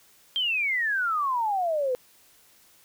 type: exponential sweep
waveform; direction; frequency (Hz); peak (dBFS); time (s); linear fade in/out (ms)
sine; down; 3216 to 489.1; -23; 0.36-1.95; 0
effects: white hiss -58 dBFS RMS until 2.84 s